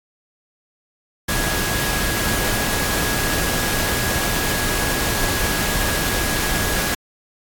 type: tone in noise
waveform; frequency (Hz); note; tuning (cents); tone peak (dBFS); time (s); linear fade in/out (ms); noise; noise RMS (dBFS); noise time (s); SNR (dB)
sine; 1661.2; G#6; 0; -27; 1.28-6.95; 10; pink; -21; 1.28-6.95; -9
effects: AAC 64 kbps